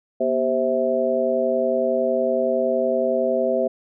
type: harmonic tone with a mistuned harmonic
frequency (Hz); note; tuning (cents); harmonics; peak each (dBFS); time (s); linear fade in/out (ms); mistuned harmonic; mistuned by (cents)
130.81; C3; 0; 2 / 3 / 4 / 5; -27 / -25 / -22 / -22; 0.2-3.68; 10; 2; -140
effects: none